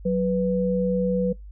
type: tone pair together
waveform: sine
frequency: 185.08 / 494.1 Hz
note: F#3 / B4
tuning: +1 / +1 cents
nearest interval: octave + perfect fourth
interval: 1700 cents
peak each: -22 / -23 dBFS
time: 0.05-1.33 s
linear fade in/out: 10 ms
effects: noise-tail reverb RT60 0.2 s tail -26 dB re dry + added 50 Hz sine -38 dBFS peak until 1.51 s